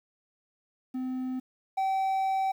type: tone pair in turn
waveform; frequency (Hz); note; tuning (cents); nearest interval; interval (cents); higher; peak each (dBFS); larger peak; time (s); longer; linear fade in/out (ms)
triangle; 256.8 / 769.5; C4 / G5; -32 / -32; octave + perfect fifth; 1900; second; -28 / -23; second; 0.94-1.4 / 1.77-2.52; second; 10
effects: 10-bit